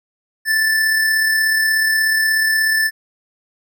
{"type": "tone with amplitude modulation", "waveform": "square", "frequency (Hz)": 1760, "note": "A6", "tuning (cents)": 0, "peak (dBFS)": -13, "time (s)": [0.45, 2.91], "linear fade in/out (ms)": 50, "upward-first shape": "sine", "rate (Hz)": 36.6, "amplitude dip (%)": 30, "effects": []}